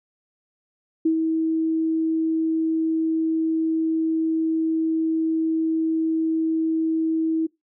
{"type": "tone with ADSR envelope", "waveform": "sine", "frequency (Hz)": 321.9, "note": "E4", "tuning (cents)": -41, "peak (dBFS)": -15, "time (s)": [1.05, 7.47], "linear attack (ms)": 8, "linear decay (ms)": 92, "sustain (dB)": -4, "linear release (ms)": 13, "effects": ["noise-tail reverb RT60 0.2 s tail -24 dB re dry"]}